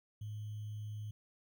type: tone with sample-and-hold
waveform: sine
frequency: 106 Hz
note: G#2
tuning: 36 cents sharp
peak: -40 dBFS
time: 0.21-1.11 s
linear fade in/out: 5 ms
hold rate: 3150 Hz
effects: none